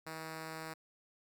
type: tone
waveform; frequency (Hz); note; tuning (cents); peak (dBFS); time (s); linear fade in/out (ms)
5% pulse; 159.8; D#3; +47; -31; 0.06-0.74; 10
effects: Opus 48 kbps